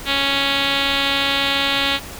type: tone with low-pass filter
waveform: 5% pulse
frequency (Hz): 277.2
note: C#4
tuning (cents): 0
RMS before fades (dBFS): -19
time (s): 0.05-2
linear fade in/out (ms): 50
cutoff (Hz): 3800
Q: 3.4
effects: pink hiss -34 dBFS RMS until 2.19 s